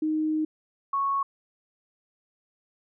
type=tone pair in turn; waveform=sine; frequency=310.7 / 1105.3 Hz; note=D#4 / C#6; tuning=-2 / -5 cents; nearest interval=octave + minor seventh; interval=2197 cents; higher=second; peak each=-23 dBFS; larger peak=neither; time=0.02-0.45 / 0.93-1.23 s; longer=first; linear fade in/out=5 ms; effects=none